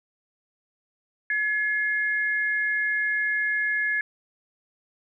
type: tone pair together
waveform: sine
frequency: 1700 / 2134 Hz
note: G#6 / C7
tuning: +40 / +34 cents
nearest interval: major third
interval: 394 cents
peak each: -23 / -29 dBFS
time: 1.3-4.01 s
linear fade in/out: 2 ms
effects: none